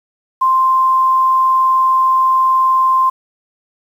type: tone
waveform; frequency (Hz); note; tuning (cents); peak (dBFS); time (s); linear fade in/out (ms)
sine; 1046.5; C6; 0; -9; 0.41-3.1; 10
effects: 7-bit